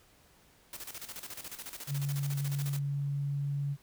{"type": "noise with tremolo", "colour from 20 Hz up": "white", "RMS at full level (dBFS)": -42, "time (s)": [0.73, 2.79], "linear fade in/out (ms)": 2, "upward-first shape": "square", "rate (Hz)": 14, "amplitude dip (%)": 70}
{"type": "tone with pitch glide", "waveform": "sine", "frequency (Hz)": [140.7, 141.68], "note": ["C#3", "C#3"], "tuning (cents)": [26, 38], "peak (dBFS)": -30, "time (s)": [1.87, 3.77], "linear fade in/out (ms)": 50, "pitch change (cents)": 12, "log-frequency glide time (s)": [2.33, 3.5]}
{"effects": ["pink hiss -63 dBFS RMS until 3.82 s"]}